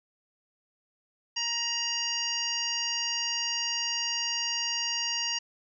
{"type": "harmonic tone", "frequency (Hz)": 940, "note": "A#5", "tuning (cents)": 14, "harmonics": [1, 2, 3, 5, 6, 7], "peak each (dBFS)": [-41, -39, -32, -33, -34, -40], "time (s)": [1.36, 5.39], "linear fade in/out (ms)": 10, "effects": []}